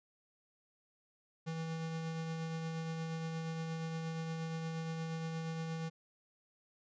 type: tone with tremolo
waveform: square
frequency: 162.5 Hz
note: E3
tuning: 24 cents flat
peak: -37 dBFS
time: 1.46-5.9 s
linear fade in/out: 20 ms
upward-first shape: triangle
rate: 8.5 Hz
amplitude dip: 30%
effects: resampled to 16000 Hz